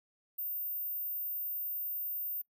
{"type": "tone", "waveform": "sine", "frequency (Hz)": 14630, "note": "A#9", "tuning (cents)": -34, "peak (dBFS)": -33, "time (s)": [0.38, 2.42], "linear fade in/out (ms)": 10, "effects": ["noise-tail reverb RT60 0.1 s tail -22 dB re dry"]}